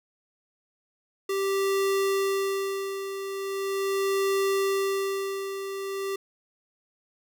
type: tone with tremolo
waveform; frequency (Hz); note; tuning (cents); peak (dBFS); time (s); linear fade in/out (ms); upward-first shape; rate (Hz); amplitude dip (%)
square; 391.2; G4; -4; -23; 1.29-6.16; 5; sine; 0.4; 65
effects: none